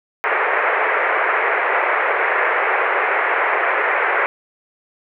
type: band-pass noise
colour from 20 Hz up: white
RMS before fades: -18 dBFS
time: 0.24-4.26 s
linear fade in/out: 0 ms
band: 390 to 2200 Hz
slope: 48 dB/octave
effects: none

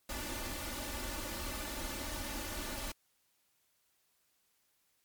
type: noise with comb filter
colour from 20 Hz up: pink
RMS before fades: -40 dBFS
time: 0.09-2.92 s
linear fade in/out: 5 ms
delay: 3.4 ms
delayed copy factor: +0.9
effects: white hiss -75 dBFS RMS until 5.04 s + MP3 96 kbps

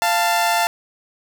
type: tone pair together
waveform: sawtooth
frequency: 693 / 885.6 Hz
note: F5 / A5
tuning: -14 / +11 cents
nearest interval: major third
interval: 425 cents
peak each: -15 dBFS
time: 0.02-0.67 s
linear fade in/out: 0 ms
effects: none

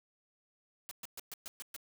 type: noise bursts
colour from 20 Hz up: white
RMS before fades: -44 dBFS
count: 7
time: 0.89-1.764 s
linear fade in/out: 0 ms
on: 22 ms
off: 120 ms
effects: none

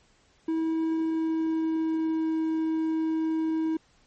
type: tone with pitch glide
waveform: triangle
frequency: 322.9 to 319.7 Hz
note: E4 to D#4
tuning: -36 to +47 cents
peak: -22 dBFS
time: 0.48-3.77 s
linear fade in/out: 5 ms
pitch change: -17 cents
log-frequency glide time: 0.92-2.39 s
effects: pink hiss -63 dBFS RMS until 4.06 s + MP3 32 kbps

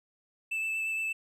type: tone with vibrato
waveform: triangle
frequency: 2637 Hz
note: E7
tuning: in tune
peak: -28 dBFS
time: 0.51-1.13 s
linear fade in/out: 10 ms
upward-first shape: sine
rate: 8.6 Hz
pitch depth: 11 cents each way
effects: none

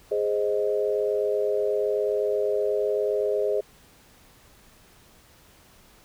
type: chord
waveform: sine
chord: Ab major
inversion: none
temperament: equal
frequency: 415.3 / 523.3 / 622.3 Hz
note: Ab4 / C5 / Eb5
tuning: 0 / 0 / 0 cents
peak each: -24 / -28 / -28 dBFS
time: 0.11-3.61 s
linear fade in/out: 10 ms
effects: pink hiss -55 dBFS RMS until 6.04 s

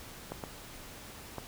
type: clicks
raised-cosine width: 1 ms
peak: -23 dBFS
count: 3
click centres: 0.32 / 0.438 / 1.383 s
effects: pink hiss -48 dBFS RMS until 1.47 s

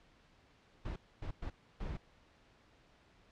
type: noise bursts at uneven times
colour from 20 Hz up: brown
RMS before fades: -40 dBFS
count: 4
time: 0.85-0.96 / 1.22-1.31 / 1.42-1.5 / 1.8-1.97 s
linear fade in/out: 5 ms
effects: pink hiss -66 dBFS RMS until 3.31 s + low-pass 4000 Hz 12 dB/octave

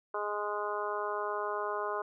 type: harmonic tone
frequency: 207.7 Hz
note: G#3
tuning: in tune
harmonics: 2 / 3 / 4 / 5 / 6 / 7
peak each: -37 / -39 / -41 / -37 / -39 / -43 dBFS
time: 0.14-2.02 s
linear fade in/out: 5 ms
effects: none

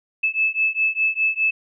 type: beating tone pair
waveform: sine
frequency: 2611 / 2615.9 Hz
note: E7 / E7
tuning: -17 / -14 cents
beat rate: 4.9 Hz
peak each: -21 / -21 dBFS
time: 0.23-1.51 s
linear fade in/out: 10 ms
effects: none

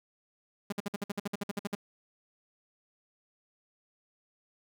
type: tone bursts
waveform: sawtooth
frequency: 202.7 Hz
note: G#3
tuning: 42 cents flat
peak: -27 dBFS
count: 14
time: 0.7-1.751 s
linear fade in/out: 5 ms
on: 24 ms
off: 55 ms
effects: none

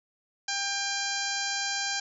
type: harmonic tone with a mistuned harmonic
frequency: 796 Hz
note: G5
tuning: 26 cents sharp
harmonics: 1 / 2 / 3 / 4 / 5 / 6 / 7 / 8 / 9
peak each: -37 / -34 / -39 / -39 / -37 / -36 / -37 / -38 / -39 dBFS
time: 0.48-2 s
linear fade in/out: 5 ms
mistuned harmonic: 5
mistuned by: +38 cents
effects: none

